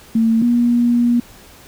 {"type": "tone pair in turn", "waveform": "sine", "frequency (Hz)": [225.9, 239.3], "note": ["A3", "A#3"], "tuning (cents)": [46, 46], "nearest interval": "minor second", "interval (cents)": 100, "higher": "second", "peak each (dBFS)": -11, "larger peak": "neither", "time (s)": [[0.15, 0.42], [0.42, 1.2]], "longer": "second", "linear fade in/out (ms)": 5, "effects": ["pink hiss -43 dBFS RMS until 1.67 s"]}